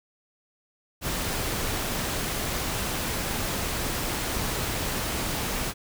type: noise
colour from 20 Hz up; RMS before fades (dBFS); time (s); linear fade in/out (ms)
pink; -29; 1.01-5.74; 50
effects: none